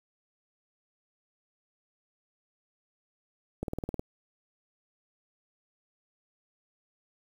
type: click train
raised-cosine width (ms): 2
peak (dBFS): -19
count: 8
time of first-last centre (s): 3.63-3.995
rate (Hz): 19.2
effects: 8-bit